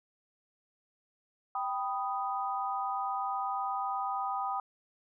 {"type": "chord", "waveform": "sine", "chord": "G augmented", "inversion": "none", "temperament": "equal", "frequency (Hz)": [784, 987.8, 1244.5], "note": ["G5", "B5", "D#6"], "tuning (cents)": [0, 0, 0], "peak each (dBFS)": [-34, -37, -35], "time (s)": [1.55, 4.6], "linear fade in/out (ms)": 2, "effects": []}